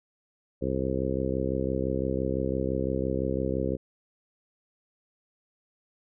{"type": "harmonic tone", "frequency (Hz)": 65.9, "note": "C2", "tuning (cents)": 13, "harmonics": [1, 2, 3, 4, 5, 6, 7, 8], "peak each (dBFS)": [-34, -34, -34, -34, -34, -34, -34, -34], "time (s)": [0.61, 3.77], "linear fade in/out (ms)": 20, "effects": []}